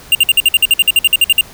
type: tone bursts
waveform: square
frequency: 2794 Hz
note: F7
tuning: in tune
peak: -6 dBFS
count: 16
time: 0.12-1.41 s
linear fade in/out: 2 ms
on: 30 ms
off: 54 ms
effects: pink hiss -37 dBFS RMS until 1.53 s